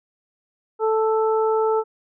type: harmonic tone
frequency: 440 Hz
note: A4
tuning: in tune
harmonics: 1 / 2 / 3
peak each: -18 / -24 / -28 dBFS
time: 0.79-1.84 s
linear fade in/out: 50 ms
effects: none